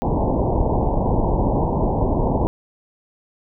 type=low-pass noise; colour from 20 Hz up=pink; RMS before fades=-19 dBFS; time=0.02-2.47 s; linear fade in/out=0 ms; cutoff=980 Hz; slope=96 dB/octave; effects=none